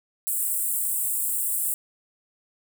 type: high-pass noise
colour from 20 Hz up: pink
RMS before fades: -26 dBFS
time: 0.27-1.74 s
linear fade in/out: 0 ms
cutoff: 7800 Hz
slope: 96 dB/octave
effects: none